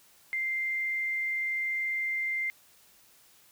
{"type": "tone", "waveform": "sine", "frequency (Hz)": 2093, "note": "C7", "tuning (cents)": 0, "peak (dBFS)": -28, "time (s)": [0.33, 2.5], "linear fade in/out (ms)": 0, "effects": ["white hiss -60 dBFS RMS until 3.51 s"]}